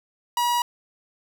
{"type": "tone", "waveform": "45% pulse", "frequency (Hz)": 963, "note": "B5", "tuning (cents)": -44, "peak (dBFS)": -20, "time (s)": [0.37, 0.62], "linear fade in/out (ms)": 2, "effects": []}